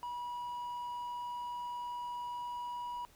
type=tone; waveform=triangle; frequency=970 Hz; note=B5; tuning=31 cents flat; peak=-36 dBFS; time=0.03-3.05 s; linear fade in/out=0 ms; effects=pink hiss -63 dBFS RMS until 3.15 s